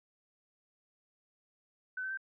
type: tone with pitch steps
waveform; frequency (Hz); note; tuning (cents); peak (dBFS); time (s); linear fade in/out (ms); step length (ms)
sine; 1511 / 1536.5 / 1562.5; F#6 / G6 / G6; +36 / -35 / -6; -35; 1.97-2.174; 5; 68
effects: none